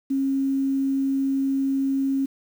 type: tone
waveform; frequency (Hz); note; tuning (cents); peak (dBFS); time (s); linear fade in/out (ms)
sine; 271.3; C#4; -37; -20; 0.1-2.26; 10
effects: 8-bit